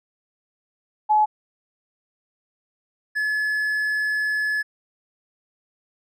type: tone pair in turn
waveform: sine / triangle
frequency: 852 / 1711.9 Hz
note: G#5 / A6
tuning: +44 / -48 cents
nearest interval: octave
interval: 1208 cents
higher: second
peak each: -14 / -19 dBFS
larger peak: first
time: 1.09-1.26 / 3.15-4.63 s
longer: second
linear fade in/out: 20 ms
effects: none